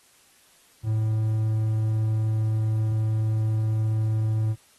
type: tone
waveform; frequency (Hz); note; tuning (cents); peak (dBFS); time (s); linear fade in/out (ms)
triangle; 109.4; A2; -9; -19; 0.83-4.56; 50
effects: white hiss -58 dBFS RMS until 4.78 s + AAC 32 kbps